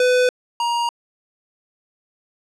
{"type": "tone pair in turn", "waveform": "square", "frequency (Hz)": [500, 943.9], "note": ["B4", "A#5"], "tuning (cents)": [21, 21], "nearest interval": "major seventh", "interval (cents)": 1100, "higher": "second", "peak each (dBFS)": [-14, -19], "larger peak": "first", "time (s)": [[0, 0.29], [0.6, 0.89]], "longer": "neither", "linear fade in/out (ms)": 2, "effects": ["low-pass 7000 Hz 12 dB/octave"]}